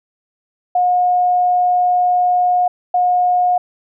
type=tone pair in turn; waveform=sine; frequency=720 / 720 Hz; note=F#5 / F#5; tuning=-47 / -47 cents; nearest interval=unison; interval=0 cents; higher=neither; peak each=-11 dBFS; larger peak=neither; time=0.75-2.68 / 2.94-3.58 s; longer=first; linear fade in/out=5 ms; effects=none